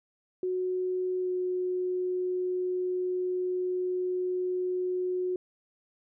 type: tone with pitch glide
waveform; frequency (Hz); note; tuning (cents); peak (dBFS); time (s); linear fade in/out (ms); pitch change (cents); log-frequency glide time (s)
sine; 367.6 to 364.8; F#4 to F#4; -11 to -24; -27; 0.43-5.36; 2; -13; 1.2-1.3
effects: none